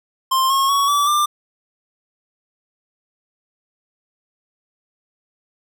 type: tone with pitch steps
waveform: square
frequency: 1052 / 1084.7 / 1118.4 / 1153.2 / 1189 Hz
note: C6 / C#6 / C#6 / D6 / D6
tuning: +9 / -38 / +15 / -32 / +21 cents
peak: -15 dBFS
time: 0.31-1.26 s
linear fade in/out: 10 ms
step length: 190 ms
effects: none